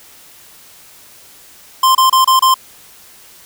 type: tone bursts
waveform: square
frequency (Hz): 1046.5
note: C6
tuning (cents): 0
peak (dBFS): -8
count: 5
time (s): 1.83-2.542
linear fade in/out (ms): 5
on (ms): 120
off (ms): 28
effects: white hiss -42 dBFS RMS until 3.45 s

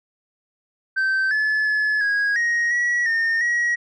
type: tone with pitch steps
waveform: sine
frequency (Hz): 1551 / 1724 / 1714 / 1649 / 1879 / 1926 / 1826 / 1907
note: G6 / A6 / A6 / G#6 / A#6 / B6 / A#6 / A#6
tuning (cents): -19 / -36 / -46 / -13 / +13 / -44 / -36 / +39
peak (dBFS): -15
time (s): 0.96-3.76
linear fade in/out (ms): 20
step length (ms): 350
effects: tanh soft clip ceiling -17 dBFS

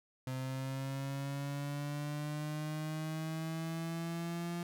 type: linear sweep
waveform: 35% pulse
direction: up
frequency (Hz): 129.2 to 172.8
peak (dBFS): -35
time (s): 0.27-4.63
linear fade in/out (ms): 2
effects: none

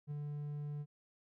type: tone with ADSR envelope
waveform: triangle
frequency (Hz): 146.83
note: D3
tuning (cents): 0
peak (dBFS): -35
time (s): 0.07-0.86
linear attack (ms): 43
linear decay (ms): 4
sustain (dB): -2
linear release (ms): 50
effects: none

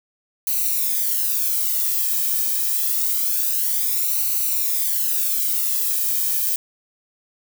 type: noise with flanger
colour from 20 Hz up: violet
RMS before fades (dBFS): -21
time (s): 0.47-6.56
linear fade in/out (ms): 2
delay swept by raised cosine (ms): 0.58 to 1.45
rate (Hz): 0.26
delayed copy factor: -0.75
effects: none

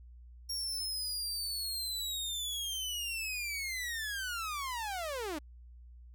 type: linear sweep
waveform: sawtooth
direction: down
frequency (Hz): 5580 to 277.2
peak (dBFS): -32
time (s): 0.49-5.39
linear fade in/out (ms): 10
effects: added 60 Hz sine -50 dBFS peak until 6.14 s

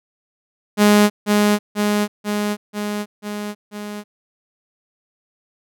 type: tone with echo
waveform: sawtooth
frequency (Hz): 207.7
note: G#3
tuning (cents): 0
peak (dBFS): -6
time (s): 0.77-1.1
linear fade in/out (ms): 50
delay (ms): 490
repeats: 6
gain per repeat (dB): -3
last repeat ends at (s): 4.04
effects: none

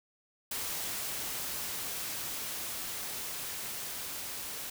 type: noise with level ramp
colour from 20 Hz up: white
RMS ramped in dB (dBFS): -36 to -40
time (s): 0.51-4.7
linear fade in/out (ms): 5
effects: none

